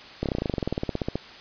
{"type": "slowing click train", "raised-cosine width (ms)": 2, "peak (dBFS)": -12, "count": 21, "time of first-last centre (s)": [0.23, 1.156], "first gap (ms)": 28, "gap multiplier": 1.05, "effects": ["white hiss -44 dBFS RMS until 1.4 s", "resampled to 11025 Hz"]}